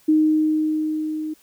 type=tone with level ramp; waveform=sine; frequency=310 Hz; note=D#4; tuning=6 cents flat; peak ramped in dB=-12 to -25 dBFS; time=0.08-1.34 s; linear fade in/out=10 ms; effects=white hiss -56 dBFS RMS until 1.42 s